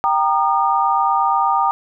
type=chord; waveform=sine; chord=Eb major; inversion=first; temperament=equal with one note detuned; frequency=784 / 932.3 / 1218.2 Hz; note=G5 / Bb5 / Eb6; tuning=0 / 0 / -37 cents; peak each=-18 dBFS; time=0.04-1.71 s; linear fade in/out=0 ms; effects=none